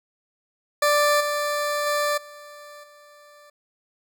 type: tone with level steps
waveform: 20% pulse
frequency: 588 Hz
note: D5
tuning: 2 cents sharp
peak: -12 / -18 / -16 / -36 / -43 dBFS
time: 0.82-3.5 s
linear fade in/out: 5 ms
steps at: 1.2 / 1.86 / 2.17 / 2.83 s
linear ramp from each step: 10 ms
effects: none